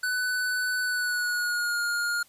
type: tone with pitch glide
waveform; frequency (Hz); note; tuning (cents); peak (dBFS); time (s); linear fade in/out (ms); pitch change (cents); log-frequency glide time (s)
square; 1497 to 1420.3; F#6 to F6; +20 to +29; -26; 0.03-2.23; 5; -91; 0.83-1.81
effects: white hiss -58 dBFS RMS until 2.28 s + resampled to 32000 Hz